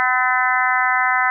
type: harmonic tone with a mistuned harmonic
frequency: 253.2 Hz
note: B3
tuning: 43 cents sharp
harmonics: 3 / 4 / 5 / 6 / 7 / 8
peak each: -22 / -22 / -22 / -22 / -22 / -22 dBFS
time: 0-1.3 s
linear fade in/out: 0 ms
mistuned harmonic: 5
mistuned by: +22 cents
effects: none